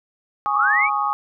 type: chord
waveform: sine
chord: Ab suspended fourth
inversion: none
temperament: equal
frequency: 830.6 / 1108.7 / 1244.5 Hz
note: Ab5 / Db6 / Eb6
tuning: 0 / 0 / 0 cents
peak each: -23 dBFS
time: 0.46-1.13 s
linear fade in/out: 0 ms
type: linear sweep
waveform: sine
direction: up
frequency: 1046.5 to 2400 Hz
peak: -16 dBFS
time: 0.53-0.9 s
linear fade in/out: 50 ms
effects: none